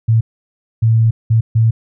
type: tone bursts at uneven times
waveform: sine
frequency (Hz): 112.9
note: A2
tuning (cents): +45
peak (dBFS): -8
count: 4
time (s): 0.08-0.21 / 0.82-1.11 / 1.3-1.41 / 1.55-1.71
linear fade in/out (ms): 10
effects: none